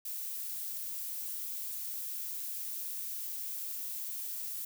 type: noise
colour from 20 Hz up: violet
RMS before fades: -39 dBFS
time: 0.05-4.65 s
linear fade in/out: 5 ms
effects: none

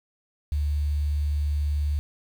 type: tone with quantisation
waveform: sine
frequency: 73.42 Hz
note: D2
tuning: in tune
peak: -22 dBFS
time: 0.52-1.99 s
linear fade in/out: 0 ms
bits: 8
effects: none

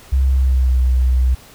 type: tone with pitch glide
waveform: sine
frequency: 66.3 to 63.27 Hz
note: C2 to B1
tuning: +23 to +43 cents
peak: -11 dBFS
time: 0.12-1.35 s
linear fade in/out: 10 ms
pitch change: -80 cents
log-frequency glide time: 0.29-0.78 s
effects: pink hiss -43 dBFS RMS until 1.54 s

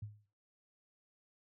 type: tone with exponential decay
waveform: sine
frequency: 105.2 Hz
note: G#2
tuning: 23 cents sharp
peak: -38 dBFS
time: 0.02-0.26 s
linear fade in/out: 5 ms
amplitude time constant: 51 ms
effects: noise-tail reverb RT60 0.4 s tail -21 dB re dry + high-pass 60 Hz 12 dB/octave

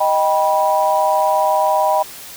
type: chord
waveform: sine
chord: Eb augmented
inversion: none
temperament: equal with one note detuned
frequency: 622.3 / 784 / 976.4 Hz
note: Eb5 / G5 / B5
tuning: 0 / 0 / -20 cents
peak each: -17 dBFS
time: 0-2.03 s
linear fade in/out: 10 ms
effects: white hiss -35 dBFS RMS until 2.36 s

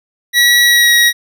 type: tone with pitch glide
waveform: 25% pulse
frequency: 1928 to 1902.6 Hz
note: B6 to A#6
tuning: -42 to +35 cents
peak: -3 dBFS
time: 0.33-1.13 s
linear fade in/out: 50 ms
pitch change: -23 cents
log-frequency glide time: 0.62-0.93 s
effects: none

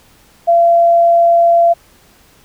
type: tone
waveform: sine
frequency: 682 Hz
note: F5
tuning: 41 cents flat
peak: -6 dBFS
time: 0.47-1.74 s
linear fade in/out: 20 ms
effects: pink hiss -48 dBFS RMS until 2.44 s

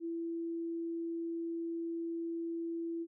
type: tone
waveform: sine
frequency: 334 Hz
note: E4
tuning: 23 cents sharp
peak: -35 dBFS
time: 0-3.07 s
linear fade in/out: 50 ms
effects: none

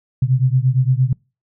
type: beating tone pair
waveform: sine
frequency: 125.6 / 134.3 Hz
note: B2 / C3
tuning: +30 / +46 cents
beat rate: 8.7 Hz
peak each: -15 / -16 dBFS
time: 0.22-1.13 s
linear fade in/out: 5 ms
effects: noise-tail reverb RT60 0.3 s tail -26 dB re dry

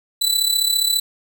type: tone with amplitude modulation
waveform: sawtooth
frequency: 3980 Hz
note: B7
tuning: 13 cents sharp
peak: -10 dBFS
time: 0.21-1 s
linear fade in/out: 10 ms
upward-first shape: sine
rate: 34.8 Hz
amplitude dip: 70%
effects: none

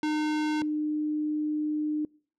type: tone pair in turn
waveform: square / sine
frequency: 305 / 302.9 Hz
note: D#4 / D#4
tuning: -34 / -46 cents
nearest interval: unison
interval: 12 cents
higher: first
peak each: -26 dBFS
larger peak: neither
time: 0.03-0.62 / 0.62-2.05 s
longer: second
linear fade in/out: 2 ms
effects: noise-tail reverb RT60 0.5 s tail -26 dB re dry + low-pass 5000 Hz 12 dB/octave

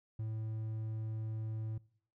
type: tone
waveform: triangle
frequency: 110 Hz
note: A2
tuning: in tune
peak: -34 dBFS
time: 0.19-1.78 s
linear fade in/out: 5 ms
effects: noise-tail reverb RT60 0.6 s tail -23 dB re dry

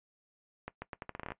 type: accelerating click train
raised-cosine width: 0.5 ms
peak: -24 dBFS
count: 12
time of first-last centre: 0.68-1.32 s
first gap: 140 ms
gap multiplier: 0.8
effects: noise-tail reverb RT60 0.1 s tail -18 dB re dry + resampled to 8000 Hz

